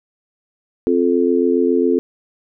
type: chord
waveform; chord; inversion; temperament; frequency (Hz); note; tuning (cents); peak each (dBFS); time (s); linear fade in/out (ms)
sine; F major; second; just; 261.9 / 349.2 / 436.5; C4 / F4 / A4; +2 / 0 / -14; -17; 0.87-1.99; 0
effects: none